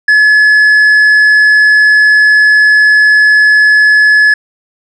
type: tone with tanh clipping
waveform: sine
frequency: 1708 Hz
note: G#6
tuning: 48 cents sharp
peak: -4 dBFS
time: 0.08-4.34 s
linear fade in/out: 5 ms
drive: 4 dB
effects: none